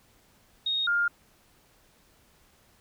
sine tone pair in turn, 3729 / 1407.7 Hz, A#7 / F6, 0 / +13 cents, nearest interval octave + perfect fourth, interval 1687 cents, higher first, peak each -25 / -22 dBFS, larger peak second, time 0.66-0.87 / 0.87-1.08 s, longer neither, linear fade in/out 5 ms, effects pink hiss -62 dBFS RMS until 2.8 s

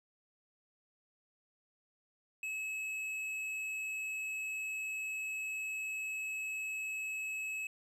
sine tone with tanh clipping, 2581 Hz, E7, 37 cents flat, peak -38 dBFS, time 2.43-7.67 s, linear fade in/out 2 ms, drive 9 dB, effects none

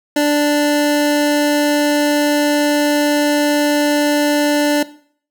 25% pulse tone, 293.7 Hz, D4, in tune, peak -8 dBFS, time 0.16-4.83 s, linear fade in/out 5 ms, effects noise-tail reverb RT60 0.5 s tail -17 dB re dry

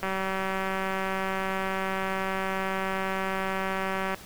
click train, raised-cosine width 0.5 ms, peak -15 dBFS, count 787, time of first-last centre 0.03-4.145 s, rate 191 Hz, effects pink hiss -46 dBFS RMS until 4.25 s

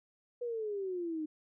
sine exponential sweep, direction down, 491.8 to 303.1 Hz, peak -34 dBFS, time 0.41-1.26 s, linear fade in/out 10 ms, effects none

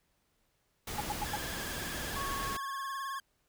pink noise, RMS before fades -39 dBFS, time 0.87-2.57 s, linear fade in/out 5 ms
sine tone bursts, 833 Hz, G#5, 5 cents sharp, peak -31 dBFS, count 4, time 0.98-1.359 s, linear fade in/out 5 ms, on 28 ms, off 89 ms
sawtooth tone with vibrato, 1661.2 Hz, G#6, in tune, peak -39 dBFS, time 1.26-3.2 s, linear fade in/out 2 ms, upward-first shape triangle, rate 19 Hz, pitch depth 97 cents each way
sine tone with pitch glide, 1107 to 1089.2 Hz, C#6 to C#6, -3 to -31 cents, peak -36 dBFS, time 2.16-3.19 s, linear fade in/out 5 ms, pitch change -28 cents, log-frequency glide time 2.26-2.83 s
effects pink hiss -75 dBFS RMS until 3.48 s

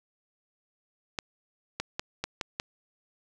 clicks, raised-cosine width 0.2 ms, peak -13 dBFS, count 6, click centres 1.188 / 1.8 / 1.995 / 2.24 / 2.412 / 2.599 s, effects none

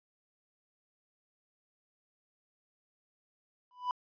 triangle tone with exponential growth, 992 Hz, B5, 7 cents sharp, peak -24 dBFS, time 3.71-3.91 s, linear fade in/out 1 ms, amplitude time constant 43 ms, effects resampled to 11025 Hz

